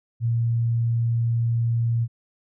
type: tone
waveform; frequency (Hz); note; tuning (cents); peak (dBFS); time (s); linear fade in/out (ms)
sine; 116.54; A#2; 0; -19; 0.2-2.08; 50
effects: none